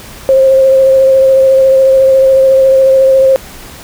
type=tone with vibrato; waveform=sine; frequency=532 Hz; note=C5; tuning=29 cents sharp; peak=-3 dBFS; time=0.29-3.36 s; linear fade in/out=0 ms; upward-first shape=sine; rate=14 Hz; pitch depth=16 cents each way; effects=pink hiss -31 dBFS RMS until 3.83 s